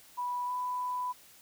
sine tone with pitch glide, 983 to 995 Hz, B5 to B5, -8 to +13 cents, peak -31 dBFS, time 0.17-1.13 s, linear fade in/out 20 ms, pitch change +21 cents, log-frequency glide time 0.46-0.51 s, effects white hiss -57 dBFS RMS until 1.41 s

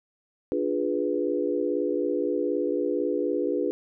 sine chord, D diminished seventh, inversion none, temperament equal with one note detuned, 293.7 / 351.3 / 415.3 / 493.9 Hz, D4 / F4 / Ab4 / Cb5, 0 / +10 / 0 / 0 cents, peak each -29 dBFS, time 0.52-3.71 s, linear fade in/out 0 ms, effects none

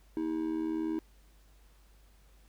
triangle tone with amplitude modulation, 319.2 Hz, D#4, 44 cents sharp, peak -25 dBFS, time 0.17-0.99 s, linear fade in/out 0 ms, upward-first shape sine, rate 80.3 Hz, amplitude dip 75%, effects added 50 Hz sine -58 dBFS peak until 2.48 s + pink hiss -67 dBFS RMS until 2.48 s

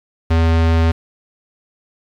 square tone, 82.1 Hz, E2, 6 cents flat, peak -12 dBFS, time 0.3-0.92 s, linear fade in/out 10 ms, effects low-pass 4000 Hz 12 dB/octave + 7-bit

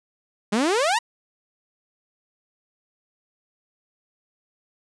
sawtooth exponential sweep, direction up, 196 to 987.8 Hz, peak -15 dBFS, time 0.52-0.99 s, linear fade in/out 10 ms, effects resampled to 22050 Hz

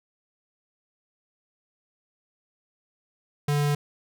square tone, 145.7 Hz, D3, 13 cents flat, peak -22 dBFS, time 3.48-3.75 s, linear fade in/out 5 ms, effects none

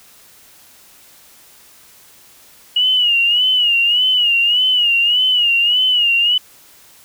sine tone with vibrato, 2897 Hz, F#7, 37 cents flat, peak -11 dBFS, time 2.76-6.38 s, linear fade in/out 5 ms, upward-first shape sine, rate 1.7 Hz, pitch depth 88 cents each way, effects white hiss -46 dBFS RMS until 7.04 s

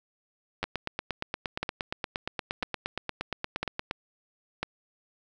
two click trains, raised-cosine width 0.3 ms, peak -14 / -13 dBFS, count 29 / 5, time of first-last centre 0.64-3.911 / 0.63-4.63 s, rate 8.56 / 1 Hz, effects none

